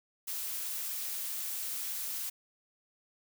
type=noise; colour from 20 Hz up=blue; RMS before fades=-37 dBFS; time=0.27-2.3 s; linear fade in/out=10 ms; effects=none